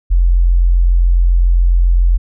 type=tone; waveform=sine; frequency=43.65 Hz; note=F1; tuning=in tune; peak=-7 dBFS; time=0.1-2.18 s; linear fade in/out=20 ms; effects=none